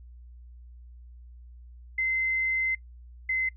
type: tone pair in turn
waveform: sine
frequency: 2066 / 2056 Hz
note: C7 / C7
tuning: -22 / -31 cents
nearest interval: unison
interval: 9 cents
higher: first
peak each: -24 dBFS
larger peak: neither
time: 1.98-2.75 / 3.29-3.49 s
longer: first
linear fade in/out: 5 ms
effects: noise-tail reverb RT60 0.1 s tail -23 dB re dry + added 60 Hz sine -45 dBFS peak until 3.56 s